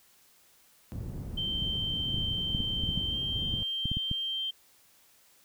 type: low-pass noise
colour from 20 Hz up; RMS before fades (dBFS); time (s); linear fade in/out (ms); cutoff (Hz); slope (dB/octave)
white; -37; 0.92-3.63; 0; 140; 12
type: tone with pitch glide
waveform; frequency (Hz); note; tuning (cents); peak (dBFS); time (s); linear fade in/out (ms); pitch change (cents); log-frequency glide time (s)
sine; 3120 to 3149; G7 to G7; -9 to +7; -30; 1.37-4.51; 10; +16; 3.08-3.16
type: clicks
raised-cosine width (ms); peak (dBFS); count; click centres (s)
5; -20; 12; 2.144 / 2.183 / 2.549 / 2.604 / 2.837 / 2.891 / 2.976 / 3.54 / 3.856 / 3.916 / 3.97 / 4.114
effects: white hiss -62 dBFS RMS until 5.44 s